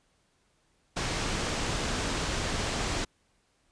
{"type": "low-pass noise", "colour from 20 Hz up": "pink", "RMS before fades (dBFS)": -31, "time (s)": [0.96, 3.05], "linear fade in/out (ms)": 10, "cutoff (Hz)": 8000, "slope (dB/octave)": 24, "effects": ["pink hiss -70 dBFS RMS until 3.71 s", "resampled to 22050 Hz"]}